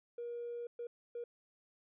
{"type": "tone bursts at uneven times", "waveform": "triangle", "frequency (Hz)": 475.6, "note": "A#4", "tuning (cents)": 35, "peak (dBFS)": -36, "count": 3, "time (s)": [[0.18, 0.67], [0.79, 0.87], [1.15, 1.24]], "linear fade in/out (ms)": 5, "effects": ["tanh soft clip ceiling -37 dBFS", "resampled to 8000 Hz"]}